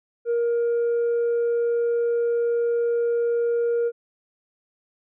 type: tone with tanh clipping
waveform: sine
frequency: 470.6 Hz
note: A#4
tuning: 16 cents sharp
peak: -20 dBFS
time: 0.25-3.92 s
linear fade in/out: 50 ms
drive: 1 dB
effects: none